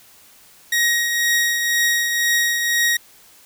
sawtooth tone with tremolo, 1886 Hz, A#6, 20 cents sharp, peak -11 dBFS, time 0.72-2.97 s, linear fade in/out 5 ms, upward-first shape triangle, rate 2 Hz, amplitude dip 45%, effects white hiss -49 dBFS RMS until 3.45 s

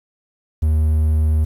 triangle tone, 77.5 Hz, D#2, 6 cents flat, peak -11 dBFS, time 0.62-1.45 s, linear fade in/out 10 ms, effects 8-bit

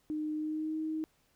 sine tone with pitch glide, 306.2 to 314.3 Hz, D#4 to D#4, -28 to +18 cents, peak -32 dBFS, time 0.1-1.04 s, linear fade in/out 0 ms, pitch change +46 cents, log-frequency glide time 0.34-0.77 s, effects pink hiss -71 dBFS RMS until 1.35 s

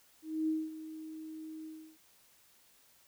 sine tone with ADSR envelope, 315.2 Hz, D#4, 23 cents sharp, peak -28 dBFS, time 0.22-1.98 s, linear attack 260 ms, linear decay 220 ms, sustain -14 dB, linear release 330 ms, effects white hiss -65 dBFS RMS until 3.07 s

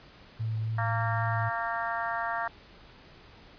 sine tone with vibrato, 110.8 Hz, A2, 13 cents sharp, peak -28 dBFS, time 0.39-1.5 s, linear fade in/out 20 ms, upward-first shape sine, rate 3.7 Hz, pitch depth 13 cents each way
harmonic tone, 230 Hz, A#3, 23 cents flat, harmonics 3 / 4 / 5 / 6 / 7 / 8, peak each -34 / -35 / -36 / -37 / -37 / -38 dBFS, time 0.78-2.48 s, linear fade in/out 5 ms
effects pink hiss -53 dBFS RMS until 3.58 s + resampled to 11025 Hz

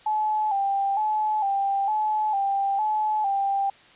sine tone with vibrato, 823 Hz, G#5, 16 cents flat, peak -21 dBFS, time 0.06-3.7 s, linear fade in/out 5 ms, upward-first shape square, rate 1.1 Hz, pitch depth 70 cents each way, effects white hiss -52 dBFS RMS until 3.95 s + resampled to 8000 Hz

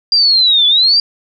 sine linear two-way sweep, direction down then up, 4800 to 3417 to 4800 Hz, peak -7 dBFS, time 0.12-1 s, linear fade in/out 2 ms, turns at 0.67 s, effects none

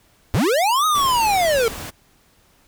square linear two-way sweep, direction up then down, 73.9 to 1273 to 436.9 Hz, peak -16 dBFS, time 0.34-1.68 s, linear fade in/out 0 ms, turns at 0.86 s
pink noise, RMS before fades -32 dBFS, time 0.94-1.91 s, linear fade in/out 20 ms
effects pink hiss -57 dBFS RMS until 2.67 s

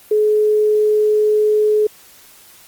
sine tone, 425.2 Hz, G#4, 41 cents sharp, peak -11 dBFS, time 0.11-1.87 s, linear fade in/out 5 ms, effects white hiss -45 dBFS RMS until 2.67 s + Opus 32 kbps

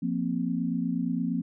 sine chord, F suspended fourth, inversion none, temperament equal, 174.61 / 233.1 / 261.6 Hz, F3 / Bb3 / C4, 0 / 0 / 0 cents, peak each -30 dBFS, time 0.02-1.42 s, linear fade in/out 10 ms, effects none

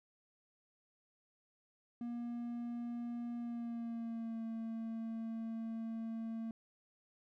triangle tone with pitch glide, 237.7 to 225.9 Hz, A#3 to A3, +34 to +46 cents, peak -37 dBFS, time 2.01-6.51 s, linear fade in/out 2 ms, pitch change -88 cents, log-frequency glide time 3.37-4.42 s, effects none

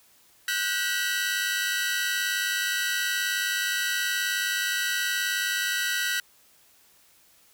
sawtooth tone cluster, 1466 / 1565 / 1935 / 2654 / 3951 Hz, F#6 / G6 / B6 / E7 / B7, -16 / -3 / -36 / +11 / 0 cents, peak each -26 / -27 / -27 / -35 / -33 dBFS, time 0.48-6.2 s, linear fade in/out 2 ms, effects white hiss -59 dBFS RMS until 7.53 s

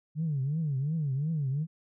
sine tone with vibrato, 146.83 Hz, D3, in tune, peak -26 dBFS, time 0.15-1.67 s, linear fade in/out 50 ms, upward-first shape triangle, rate 2.8 Hz, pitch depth 230 cents each way, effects tanh soft clip ceiling -23 dBFS

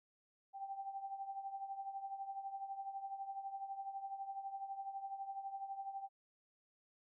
sine tone with tremolo, 784 Hz, G5, in tune, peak -39 dBFS, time 0.53-6.09 s, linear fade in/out 50 ms, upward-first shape triangle, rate 12 Hz, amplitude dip 75%, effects none

